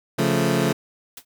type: chord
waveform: 20% pulse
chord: Db augmented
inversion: none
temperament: equal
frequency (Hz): 138.59 / 174.61 / 220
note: Db3 / F3 / A3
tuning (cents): 0 / 0 / 0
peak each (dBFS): -18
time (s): 0.18-0.73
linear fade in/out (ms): 10
type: noise with exponential decay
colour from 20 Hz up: white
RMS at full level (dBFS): -32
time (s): 1.17-1.25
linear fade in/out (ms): 5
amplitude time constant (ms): 17
effects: none